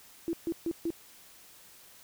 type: tone bursts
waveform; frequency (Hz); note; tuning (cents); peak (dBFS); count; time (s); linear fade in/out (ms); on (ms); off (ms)
sine; 333.9; E4; +22; -28; 4; 0.28-0.904; 0; 51; 140
effects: white hiss -55 dBFS RMS until 2.03 s